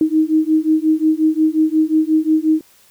sine beating tone pair, 311.1 / 316.7 Hz, D#4 / D#4, 0 / +31 cents, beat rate 5.6 Hz, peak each -15 dBFS, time 0.01-2.61 s, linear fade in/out 2 ms, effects white hiss -51 dBFS RMS until 2.9 s

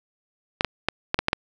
clicks, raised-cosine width 0.3 ms, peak -4 dBFS, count 7, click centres 0.609 / 0.647 / 0.886 / 1.144 / 1.19 / 1.284 / 1.331 s, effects none

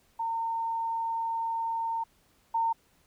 sine tone pair in turn, 912 / 912 Hz, A#5 / A#5, -38 / -38 cents, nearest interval unison, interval 0 cents, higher neither, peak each -28 / -24 dBFS, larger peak second, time 0.19-2.04 / 2.54-2.73 s, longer first, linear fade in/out 10 ms, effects pink hiss -66 dBFS RMS until 3.06 s

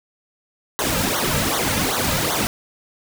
pink noise with flanger, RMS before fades -21 dBFS, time 0.79-2.47 s, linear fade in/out 0 ms, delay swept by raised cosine 0.39 to 2.79 ms, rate 2.6 Hz, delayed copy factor -1, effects none

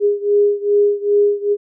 sine beating tone pair, 409.1 / 411.6 Hz, G#4 / G#4, -26 / -16 cents, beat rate 2.5 Hz, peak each -14 / -16 dBFS, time 0-1.57 s, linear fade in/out 50 ms, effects none

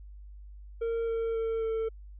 triangle tone with pitch steps, 459.6 / 455.4 / 451.2 / 447 Hz, A#4 / A#4 / A4 / A4, -25 / -40 / +44 / +27 cents, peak -26 dBFS, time 0.81-1.89 s, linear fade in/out 10 ms, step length 270 ms, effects added 50 Hz sine -44 dBFS peak until 2.19 s + resampled to 8000 Hz

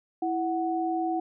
sine tone pair together, 330.1 / 741 Hz, E4 / F#5, +2 / +2 cents, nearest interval octave + major second, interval 1400 cents, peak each -28 dBFS, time 0.22-1.2 s, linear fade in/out 5 ms, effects none

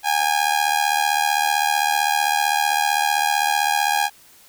sawtooth tone with amplitude modulation, 818 Hz, G#5, 26 cents flat, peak -10 dBFS, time 0.03-4.1 s, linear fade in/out 50 ms, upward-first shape sine, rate 75.6 Hz, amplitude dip 80%, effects white hiss -50 dBFS RMS until 4.48 s

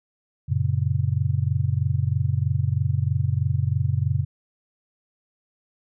sine chord, F# major, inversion none, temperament just, 92.5 / 115.62 / 138.75 Hz, F#2 / A#2 / C#3, 0 / -14 / +2 cents, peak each -24 / -24 / -24 dBFS, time 0.48-4.25 s, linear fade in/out 20 ms, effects none

